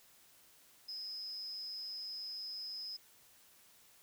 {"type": "tone with amplitude modulation", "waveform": "sine", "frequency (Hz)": 5080, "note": "D#8", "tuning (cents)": 35, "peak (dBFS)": -38, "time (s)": [0.88, 2.97], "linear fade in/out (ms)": 10, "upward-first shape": "sine", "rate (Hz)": 206, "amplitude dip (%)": 70, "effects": ["white hiss -64 dBFS RMS until 4.02 s"]}